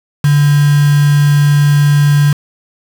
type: tone with quantisation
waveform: sine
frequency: 145.2 Hz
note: D3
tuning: 19 cents flat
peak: -6 dBFS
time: 0.24-2.33 s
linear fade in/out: 5 ms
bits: 3
effects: none